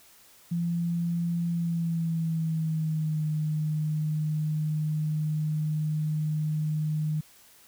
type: tone with pitch glide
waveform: sine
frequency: 170.5 to 153.66 Hz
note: F3 to D#3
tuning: -41 to -21 cents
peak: -25 dBFS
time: 0.51-7.21 s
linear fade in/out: 10 ms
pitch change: -180 cents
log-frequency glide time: 1.49-3.26 s
effects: white hiss -56 dBFS RMS until 7.67 s